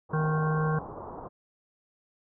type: low-pass noise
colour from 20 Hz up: white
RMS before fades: -41 dBFS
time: 0.09-1.29 s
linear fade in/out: 20 ms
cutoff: 1100 Hz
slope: 48 dB/octave
type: harmonic tone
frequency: 155.56 Hz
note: D#3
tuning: in tune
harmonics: 1 / 3 / 5 / 7 / 9 / 10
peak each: -25 / -33 / -38 / -34 / -40 / -39 dBFS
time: 0.13-0.79 s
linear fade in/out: 5 ms
effects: none